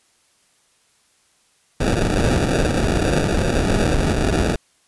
pink noise with sample-and-hold, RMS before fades -18 dBFS, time 1.8-4.56 s, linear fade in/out 2 ms, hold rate 1050 Hz, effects white hiss -60 dBFS RMS until 4.87 s + resampled to 24000 Hz

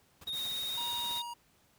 pink noise with tremolo, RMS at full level -50 dBFS, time 0.21-1.18 s, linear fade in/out 5 ms, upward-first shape sine, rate 17 Hz, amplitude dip 95%
triangle tone with vibrato, 3729 Hz, A#7, in tune, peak -33 dBFS, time 0.27-1.22 s, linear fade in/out 5 ms, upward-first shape sine, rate 18 Hz, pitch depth 32 cents each way
white high-pass noise, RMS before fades -45 dBFS, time 0.32-1.23 s, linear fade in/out 50 ms, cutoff 120 Hz, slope 24 dB/octave
square tone, 950 Hz, A#5, 33 cents sharp, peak -40 dBFS, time 0.77-1.34 s, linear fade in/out 10 ms
effects pink hiss -67 dBFS RMS until 1.78 s + high-pass 60 Hz 12 dB/octave

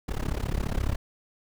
brown noise with amplitude modulation, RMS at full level -24 dBFS, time 0.08-0.96 s, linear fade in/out 10 ms, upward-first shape sine, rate 34.6 Hz, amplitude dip 95%, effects none

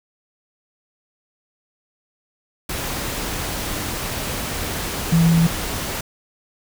sine tone in noise, 166.3 Hz, E3, 16 cents sharp, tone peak -12 dBFS, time 5.12-5.47 s, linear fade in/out 5 ms, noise pink, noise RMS -26 dBFS, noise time 2.69-6.01 s, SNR +11 dB, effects none

